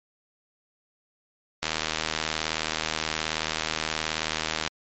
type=click train; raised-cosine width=0.2 ms; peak=-8 dBFS; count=241; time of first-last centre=1.63-4.676 s; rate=78.8 Hz; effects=MP3 32 kbps